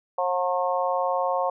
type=harmonic tone; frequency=180 Hz; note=F#3; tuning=47 cents flat; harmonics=3 / 4 / 5 / 6; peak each=-26 / -27 / -28 / -29 dBFS; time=0.18-1.5 s; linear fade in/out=5 ms; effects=none